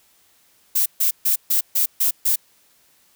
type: noise bursts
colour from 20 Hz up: violet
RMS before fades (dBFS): -18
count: 7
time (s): 0.75-2.36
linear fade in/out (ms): 10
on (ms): 110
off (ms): 140
effects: white hiss -58 dBFS RMS until 3.15 s